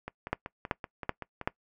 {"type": "two click trains", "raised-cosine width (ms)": 0.5, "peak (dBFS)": [-12, -22], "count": [4, 8], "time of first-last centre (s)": [[0.33, 1.475], [0.08, 1.413]], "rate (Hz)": [2.62, 5.25], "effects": ["noise-tail reverb RT60 0.1 s tail -22 dB re dry"]}